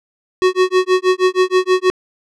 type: tone with tremolo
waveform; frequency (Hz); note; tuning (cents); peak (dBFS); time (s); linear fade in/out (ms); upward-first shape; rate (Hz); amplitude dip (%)
square; 370; F#4; 0; -9; 0.42-1.9; 0; sine; 6.3; 100
effects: low-pass 5000 Hz 12 dB/octave